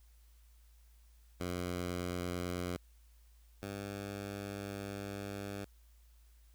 10% pulse tone pair in turn, 89 / 99.9 Hz, F2 / G2, +33 / +33 cents, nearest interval major second, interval 200 cents, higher second, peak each -28 / -32 dBFS, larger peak first, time 1.4-2.77 / 3.62-5.65 s, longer second, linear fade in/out 10 ms, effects added 56 Hz sine -59 dBFS peak until 6.54 s + white hiss -72 dBFS RMS until 6.54 s

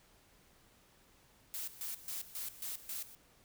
blue noise with tremolo, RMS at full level -41 dBFS, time 1.54-3.15 s, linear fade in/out 0 ms, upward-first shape square, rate 3.7 Hz, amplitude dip 80%, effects pink hiss -66 dBFS RMS until 3.44 s

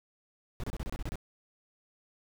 brown noise bursts, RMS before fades -35 dBFS, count 9, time 0.6-1.156 s, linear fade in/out 0 ms, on 36 ms, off 29 ms, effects none

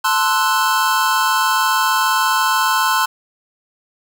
square chord, F# half-diminished seventh, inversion first, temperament equal, 880 / 1046.5 / 1318.5 / 1480 Hz, A5 / C6 / E6 / F#6, 0 / 0 / 0 / 0 cents, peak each -21 / -18 / -23 / -21 dBFS, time 0.04-3.06 s, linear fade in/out 10 ms, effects none

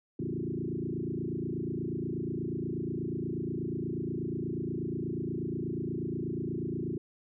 sine tone with frequency modulation, 248.8 Hz, B3, 13 cents sharp, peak -31 dBFS, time 0.19-6.98 s, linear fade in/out 5 ms, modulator 28.3 Hz, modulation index 4.7, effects none

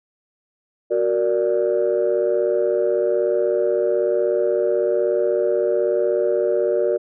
sine chord, Gb augmented, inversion none, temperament equal, 370 / 466.2 / 587.3 Hz, Gb4 / Bb4 / D5, 0 / 0 / 0 cents, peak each -20 dBFS, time 0.9-6.98 s, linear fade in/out 20 ms, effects tanh soft clip ceiling -10 dBFS

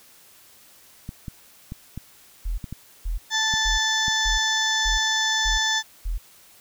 clicks, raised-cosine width 5 ms, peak -20 dBFS, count 8, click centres 1.091 / 1.282 / 1.721 / 1.976 / 2.642 / 2.726 / 3.539 / 4.082 s
sine tone bursts, 41.15 Hz, E1, 2 cents flat, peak -23 dBFS, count 7, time 2.45-6.18 s, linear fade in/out 10 ms, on 130 ms, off 470 ms
harmonic tone, 878 Hz, A5, 4 cents flat, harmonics 1 / 2 / 4 / 5 / 6 / 7 / 8, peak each -29 / -24 / -25 / -37 / -30 / -30 / -35 dBFS, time 3.3-5.83 s, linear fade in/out 50 ms
effects white hiss -52 dBFS RMS until 6.6 s

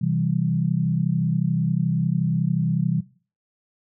sine chord, C major, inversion none, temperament equal, 130.81 / 164.81 / 196 Hz, C3 / E3 / G3, 0 / 0 / 0 cents, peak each -24 / -22 / -27 dBFS, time 0.01-3.01 s, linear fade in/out 10 ms, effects noise-tail reverb RT60 0.4 s tail -19 dB re dry

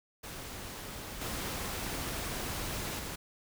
pink noise with level steps, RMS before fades -43 / -37 / -40 dBFS, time 0.23-3.16 s, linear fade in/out 10 ms, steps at 1.21 / 2.99 s, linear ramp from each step 5 ms, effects none

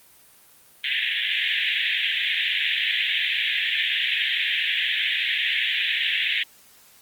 white band-pass noise, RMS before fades -24 dBFS, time 0.84-6.43 s, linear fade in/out 2 ms, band 1700 to 3600 Hz, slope 96 dB/octave, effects white hiss -53 dBFS RMS until 7.01 s + Opus 32 kbps

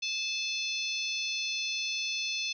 harmonic tone with a mistuned harmonic, 870 Hz, A5, 20 cents flat, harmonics 3 / 4 / 5 / 6 / 7, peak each -34 / -36 / -38 / -40 / -41 dBFS, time 0.02-2.53 s, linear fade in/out 10 ms, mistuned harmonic 5, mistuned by -30 cents, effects none

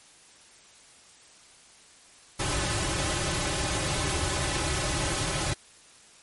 pink noise with comb filter, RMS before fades -28 dBFS, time 2.39-5.54 s, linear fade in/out 10 ms, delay 4.3 ms, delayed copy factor -0.9, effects white hiss -54 dBFS RMS until 6.22 s + MP3 48 kbps

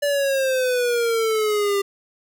square exponential sweep, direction down, 581 to 395.4 Hz, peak -19 dBFS, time 0.02-1.82 s, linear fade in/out 10 ms, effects none

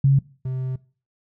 sine / triangle tone pair in turn, 137.3 / 129.59 Hz, C#3 / C3, -16 / -16 cents, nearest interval minor second, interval 100 cents, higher first, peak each -12 / -22 dBFS, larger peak first, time 0.04-0.19 / 0.45-0.76 s, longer second, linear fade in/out 5 ms, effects noise-tail reverb RT60 0.4 s tail -21 dB re dry

